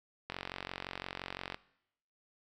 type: click train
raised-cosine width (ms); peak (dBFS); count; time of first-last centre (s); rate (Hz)
0.3; -22; 58; 0.3-1.545; 45.8
effects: noise-tail reverb RT60 0.8 s tail -20 dB re dry